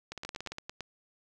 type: two click trains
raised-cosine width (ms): 0.2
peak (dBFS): -22 / -21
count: 8 / 6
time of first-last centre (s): 0.12-0.52 / 0.25-0.807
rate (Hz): 17.5 / 8.98
effects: none